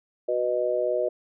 sine chord, B major, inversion second, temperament just, 370.4 / 493.9 / 617.4 Hz, F#4 / B4 / D#5, +2 / 0 / -14 cents, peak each -29 / -27 / -25 dBFS, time 0.28-1.09 s, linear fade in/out 10 ms, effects none

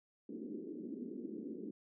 pink band-pass noise, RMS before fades -45 dBFS, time 0.29-1.71 s, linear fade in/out 5 ms, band 210 to 400 Hz, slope 48 dB/octave, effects none

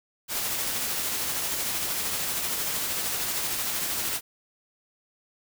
white noise with tremolo, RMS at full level -28 dBFS, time 0.28-4.21 s, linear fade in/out 50 ms, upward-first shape sine, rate 13 Hz, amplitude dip 25%, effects none

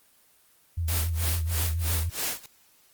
sine tone with vibrato, 82.41 Hz, E2, in tune, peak -25 dBFS, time 0.77-2.1 s, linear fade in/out 10 ms, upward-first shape sine, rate 7.1 Hz, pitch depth 71 cents each way
white noise with tremolo, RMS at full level -28 dBFS, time 0.88-2.46 s, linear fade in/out 2 ms, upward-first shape sine, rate 3.1 Hz, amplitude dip 95%
effects white hiss -61 dBFS RMS until 2.93 s + Opus 24 kbps

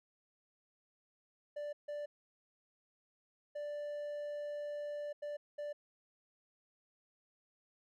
triangle tone bursts at uneven times, 587.3 Hz, D5, in tune, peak -37 dBFS, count 5, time 1.56-1.73 / 1.88-2.06 / 3.55-5.13 / 5.22-5.37 / 5.58-5.73 s, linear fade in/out 10 ms, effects none

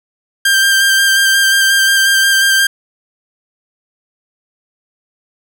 sawtooth tone with vibrato, 1584 Hz, G6, 18 cents sharp, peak -5 dBFS, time 0.45-2.67 s, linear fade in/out 5 ms, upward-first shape square, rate 5.6 Hz, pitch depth 14 cents each way, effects none

